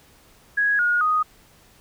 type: tone with pitch steps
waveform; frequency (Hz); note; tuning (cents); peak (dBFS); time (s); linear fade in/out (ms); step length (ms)
sine; 1661.2 / 1437.8 / 1244.5; G#6 / F6 / D#6; 0 / +50 / 0; -17; 0.57-1.23; 10; 220
effects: pink hiss -54 dBFS RMS until 1.8 s